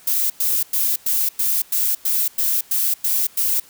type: noise bursts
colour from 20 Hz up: violet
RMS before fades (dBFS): -19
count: 11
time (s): 0.07-3.6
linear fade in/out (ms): 5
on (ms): 230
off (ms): 100
effects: white hiss -48 dBFS RMS until 3.69 s